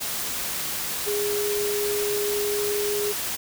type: tone in noise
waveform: sine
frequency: 412.8 Hz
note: G#4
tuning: 10 cents flat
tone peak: -24 dBFS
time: 1.06-3.13 s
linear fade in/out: 20 ms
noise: white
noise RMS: -29 dBFS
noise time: 0-3.37 s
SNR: +2 dB
effects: none